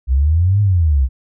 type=exponential two-way sweep; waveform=sine; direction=up then down; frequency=61.6 to 105.2 to 61.6 Hz; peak=-10 dBFS; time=0.07-1.09 s; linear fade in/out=50 ms; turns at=0.61 s; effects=none